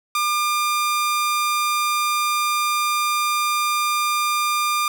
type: tone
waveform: sawtooth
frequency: 1200 Hz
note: D6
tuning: 37 cents sharp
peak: -15 dBFS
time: 0.15-4.88 s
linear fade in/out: 2 ms
effects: none